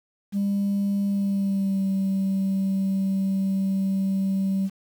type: tone with pitch glide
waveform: sine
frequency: 200 to 193.3 Hz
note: G3 to G3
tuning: +35 to -24 cents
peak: -19 dBFS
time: 0.32-4.7 s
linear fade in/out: 50 ms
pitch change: -59 cents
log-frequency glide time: 1.08-1.86 s
effects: tanh soft clip ceiling -19 dBFS + 8-bit